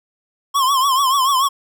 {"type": "tone with vibrato", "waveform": "square", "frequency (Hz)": 1076, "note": "C6", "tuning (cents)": 48, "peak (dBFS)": -14, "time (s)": [0.54, 1.49], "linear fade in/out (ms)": 20, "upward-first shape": "triangle", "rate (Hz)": 6.9, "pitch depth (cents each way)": 120, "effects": []}